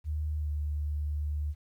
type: tone with pitch glide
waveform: sine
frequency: 76.2 to 74.24 Hz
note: D#2 to D2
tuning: -36 to +19 cents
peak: -29 dBFS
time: 0.04-1.55 s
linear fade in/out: 50 ms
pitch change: -45 cents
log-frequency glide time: 0.38-0.5 s
effects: 11-bit